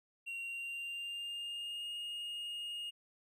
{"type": "tone with pitch glide", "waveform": "triangle", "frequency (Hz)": [2752, 2852], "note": ["F7", "F7"], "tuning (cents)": [-26, 36], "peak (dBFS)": -38, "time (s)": [0.26, 2.91], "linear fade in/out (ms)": 20, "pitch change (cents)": 62, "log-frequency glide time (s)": [0.39, 1.92], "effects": []}